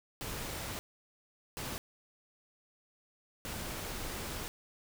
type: noise bursts at uneven times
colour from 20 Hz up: pink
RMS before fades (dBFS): -40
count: 3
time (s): 0.21-0.79 / 1.57-1.78 / 3.45-4.48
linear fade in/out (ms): 0
effects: none